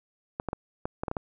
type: clicks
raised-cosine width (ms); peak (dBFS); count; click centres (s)
1; -16; 8; 0.399 / 0.487 / 0.531 / 0.855 / 1.035 / 1.082 / 1.114 / 1.168
effects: none